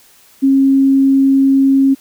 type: tone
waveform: sine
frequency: 271 Hz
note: C#4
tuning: 39 cents flat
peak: -7 dBFS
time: 0.42-1.95 s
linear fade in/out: 20 ms
effects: white hiss -47 dBFS RMS until 2 s